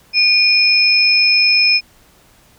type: tone pair together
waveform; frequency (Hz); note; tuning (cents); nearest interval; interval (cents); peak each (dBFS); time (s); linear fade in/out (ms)
sine; 2441 / 5187; D#7 / E8; -34 / -29; octave + minor second; 1305; -12; 0.13-1.81; 50
effects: pink hiss -50 dBFS RMS until 2.58 s